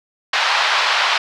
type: band-pass noise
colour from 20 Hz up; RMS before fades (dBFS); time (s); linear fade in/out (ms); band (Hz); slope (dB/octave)
pink; -17; 0.33-1.18; 5; 800 to 4500; 24
effects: none